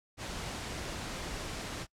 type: noise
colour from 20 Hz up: pink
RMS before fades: -39 dBFS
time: 0.17-1.87 s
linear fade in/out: 50 ms
effects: noise-tail reverb RT60 0.1 s tail -24 dB re dry + low-pass 8000 Hz 12 dB/octave